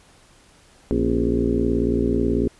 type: harmonic tone with a mistuned harmonic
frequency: 58.27 Hz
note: A#1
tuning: in tune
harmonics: 1 / 2 / 3 / 4 / 5 / 6 / 7 / 8 / 9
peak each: -26 / -29 / -31 / -24 / -24 / -26 / -24 / -35 / -38 dBFS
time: 0.91-2.48 s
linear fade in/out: 0 ms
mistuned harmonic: 5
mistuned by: -89 cents
effects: pink hiss -53 dBFS RMS until 2.59 s + resampled to 24000 Hz